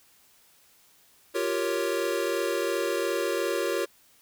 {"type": "chord", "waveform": "square", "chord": "G half-diminished seventh", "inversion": "third", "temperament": "equal", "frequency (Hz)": [349.2, 392, 466.2, 554.4], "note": ["F4", "G4", "Bb4", "Db5"], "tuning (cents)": [0, 0, 0, 0], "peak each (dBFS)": -32, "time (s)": [1.34, 3.86], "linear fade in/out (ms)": 20, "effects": ["white hiss -60 dBFS RMS until 4.21 s"]}